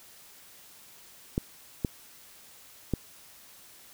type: clicks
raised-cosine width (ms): 3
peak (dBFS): -13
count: 3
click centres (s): 1.379 / 1.848 / 2.937
effects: white hiss -53 dBFS RMS until 3.93 s